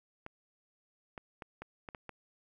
clicks, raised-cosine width 0.5 ms, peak -28 dBFS, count 7, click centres 0.264 / 1.178 / 1.422 / 1.62 / 1.888 / 1.948 / 2.093 s, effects 11-bit

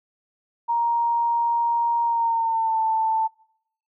sine tone with pitch glide, 937 to 886.5 Hz, A#5 to A5, +9 to +13 cents, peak -19 dBFS, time 0.68-3.28 s, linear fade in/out 20 ms, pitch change -96 cents, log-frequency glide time 2.04-2.81 s, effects noise-tail reverb RT60 0.7 s tail -23 dB re dry

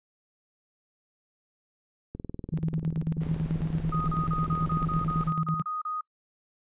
click train, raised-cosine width 3 ms, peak -23 dBFS, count 64, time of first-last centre 2.15-5.208 s, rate 20.6 Hz
sine tone with tremolo, 160 Hz, D#3, 49 cents sharp, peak -24 dBFS, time 2.52-5.62 s, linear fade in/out 10 ms, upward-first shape square, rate 9.1 Hz, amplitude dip 70%
brown noise, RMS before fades -38 dBFS, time 3.2-5.31 s, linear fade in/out 10 ms
sine tone bursts, 1244.5 Hz, D#6, in tune, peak -29 dBFS, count 11, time 3.92-6.01 s, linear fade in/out 5 ms, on 160 ms, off 33 ms
effects noise-tail reverb RT60 0.1 s tail -26 dB re dry + resampled to 8000 Hz

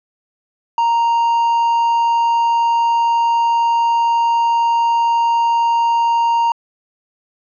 triangle tone with hard clipping, 931 Hz, A#5, 2 cents flat, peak -13 dBFS, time 0.78-6.52 s, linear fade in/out 2 ms, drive 6 dB, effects resampled to 16000 Hz

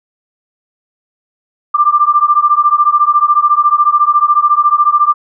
sine beating tone pair, 1180 / 1194 Hz, D6 / D6, +8 / +28 cents, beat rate 14 Hz, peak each -10 dBFS, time 1.74-5.14 s, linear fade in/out 10 ms, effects none

